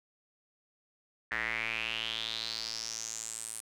square tone with band-pass filter sweep, 56.3 Hz, A1, 40 cents sharp, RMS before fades -37 dBFS, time 1.31-3.61 s, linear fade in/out 10 ms, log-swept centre 1800 to 9500 Hz, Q 5.8, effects none

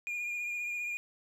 triangle tone with vibrato, 2425 Hz, D#7, 45 cents flat, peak -32 dBFS, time 0.07-0.97 s, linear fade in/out 0 ms, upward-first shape triangle, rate 15 Hz, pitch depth 30 cents each way, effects none

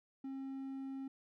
triangle tone, 268.9 Hz, C4, 47 cents sharp, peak -39 dBFS, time 0.24-1.08 s, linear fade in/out 5 ms, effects none

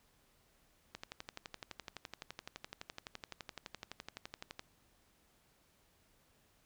click train, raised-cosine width 0.2 ms, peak -26 dBFS, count 44, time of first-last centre 0.95-4.594 s, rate 11.8 Hz, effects pink hiss -71 dBFS RMS until 6.65 s

